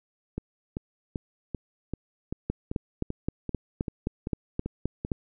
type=two click trains; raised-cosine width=3 ms; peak=-18 / -14 dBFS; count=13 / 11; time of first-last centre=0.38-5.049 / 2.5-5.118 s; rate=2.57 / 3.82 Hz; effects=none